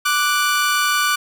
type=tone pair together; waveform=sawtooth; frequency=1174.7 / 1480 Hz; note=D6 / F#6; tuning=0 / 0 cents; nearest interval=major third; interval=400 cents; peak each=-15 dBFS; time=0.05-1.16 s; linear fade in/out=10 ms; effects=none